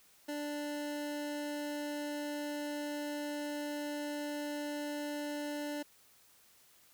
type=tone; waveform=25% pulse; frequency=293.7 Hz; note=D4; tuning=in tune; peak=-33 dBFS; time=0.28-5.83 s; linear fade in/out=10 ms; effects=white hiss -64 dBFS RMS until 6.93 s